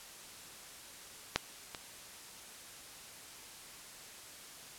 clicks, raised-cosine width 0.2 ms, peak -10 / -23 dBFS, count 2, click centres 1.36 / 1.748 s, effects white hiss -51 dBFS RMS until 4.78 s + low-pass 11000 Hz 12 dB/octave

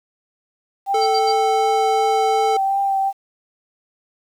sine tone with vibrato, 784 Hz, G5, in tune, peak -16 dBFS, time 0.86-3.13 s, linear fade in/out 50 ms, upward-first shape triangle, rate 2.7 Hz, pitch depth 21 cents each way
square tone, 440 Hz, A4, in tune, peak -20 dBFS, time 0.94-2.57 s, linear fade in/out 5 ms
sine tone bursts, 4699 Hz, D8, in tune, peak -22 dBFS, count 3, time 1.01-1.324 s, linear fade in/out 10 ms, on 56 ms, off 73 ms
effects low-pass 8000 Hz 12 dB/octave + 8-bit

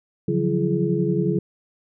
sine tone cluster, 143.3 / 173.9 / 184.8 / 339.3 / 420.9 Hz, D3 / F3 / F#3 / F4 / G#4, -42 / -7 / -2 / -50 / +23 cents, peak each -25 dBFS, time 0.28-1.39 s, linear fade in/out 5 ms, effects none

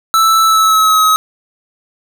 square tone with pitch glide, 1318.5 to 1274.3 Hz, E6 to D#6, 0 to +41 cents, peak -8 dBFS, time 0.14-1.16 s, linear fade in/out 0 ms, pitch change -59 cents, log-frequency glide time 0.43-1 s, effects none

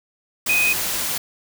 sine tone in noise, 2500 Hz, D#7, 8 cents sharp, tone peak -16 dBFS, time 0.49-0.73 s, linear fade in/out 5 ms, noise white, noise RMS -24 dBFS, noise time 0.46-1.18 s, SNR +5 dB, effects none

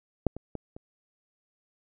clicks, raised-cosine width 2 ms, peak -9 / -25 / -21 / -28 dBFS, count 4, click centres 0.267 / 0.366 / 0.553 / 0.765 s, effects none

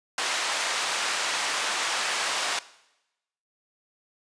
pink band-pass noise, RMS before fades -28 dBFS, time 0.18-2.59 s, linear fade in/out 2 ms, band 890 to 7600 Hz, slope 12 dB/octave, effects noise-tail reverb RT60 0.9 s tail -18 dB re dry + resampled to 22050 Hz

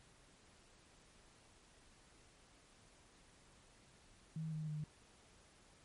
sine tone with pitch steps, 159.1 / 155.47 / 151.92 Hz, D#3 / D#3 / D#3, +39 / -1 / -41 cents, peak -40 dBFS, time 4.36-4.84 s, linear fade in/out 2 ms, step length 160 ms, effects pink hiss -66 dBFS RMS until 5.84 s + MP3 48 kbps

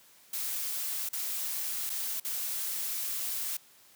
blue noise with dropouts, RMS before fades -34 dBFS, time 0.33-3.57 s, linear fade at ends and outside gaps 5 ms, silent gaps 1.09-1.13 / 1.896-1.9 / 2.2-2.247 s, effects white hiss -59 dBFS RMS until 3.95 s + high-pass 80 Hz 12 dB/octave

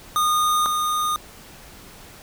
square tone pair in turn, 1227 / 1227 Hz, D#6 / D#6, -25 / -25 cents, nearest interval unison, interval 0 cents, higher neither, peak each -18 / -21 dBFS, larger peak first, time 0.16-0.66 / 0.66-1.16 s, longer neither, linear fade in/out 0 ms, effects pink hiss -44 dBFS RMS until 2.22 s

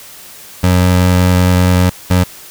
25% pulse tone bursts at uneven times, 90.5 Hz, F#2, 38 cents flat, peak -4 dBFS, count 2, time 0.63-1.9 / 2.1-2.24 s, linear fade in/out 10 ms, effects white hiss -35 dBFS RMS until 2.5 s

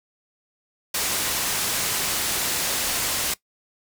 white low-pass noise, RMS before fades -25 dBFS, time 0.94-3.34 s, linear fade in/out 5 ms, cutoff 12000 Hz, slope 12 dB/octave, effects noise-tail reverb RT60 0.1 s tail -19 dB re dry

